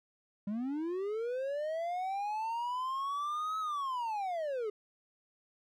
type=linear two-way sweep; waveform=triangle; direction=up then down; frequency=196 to 1294 to 406.1 Hz; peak=-31 dBFS; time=0.47-4.7 s; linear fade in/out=5 ms; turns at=3.59 s; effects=none